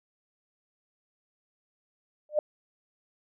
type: tone with exponential growth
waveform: sine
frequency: 602 Hz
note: D5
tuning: 43 cents sharp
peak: -17 dBFS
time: 2.29-2.39 s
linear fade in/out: 2 ms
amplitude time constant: 21 ms
effects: none